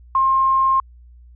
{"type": "tone with quantisation", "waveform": "sine", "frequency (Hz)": 1064, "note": "C6", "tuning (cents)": 29, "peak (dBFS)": -13, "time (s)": [0.15, 0.8], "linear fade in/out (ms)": 2, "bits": 7, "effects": ["added 60 Hz sine -42 dBFS peak until 1.35 s", "resampled to 8000 Hz"]}